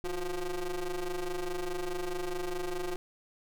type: ring-modulated tone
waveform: 45% pulse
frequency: 174.61 Hz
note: F3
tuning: in tune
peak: -29 dBFS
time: 0.04-2.96 s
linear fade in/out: 0 ms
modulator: 187 Hz
effects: none